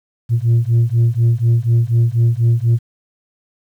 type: beating tone pair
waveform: sine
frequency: 114.8 / 118.9 Hz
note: A#2 / A#2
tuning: -26 / +35 cents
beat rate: 4.1 Hz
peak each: -12 dBFS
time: 0.29-2.79 s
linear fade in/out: 50 ms
effects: tanh soft clip ceiling -8 dBFS + 8-bit